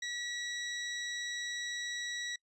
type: tone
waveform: 20% pulse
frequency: 1931 Hz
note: B6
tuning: 39 cents flat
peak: -31 dBFS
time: 0.02-2.36 s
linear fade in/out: 5 ms
effects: noise-tail reverb RT60 0.1 s tail -25 dB re dry + resampled to 24000 Hz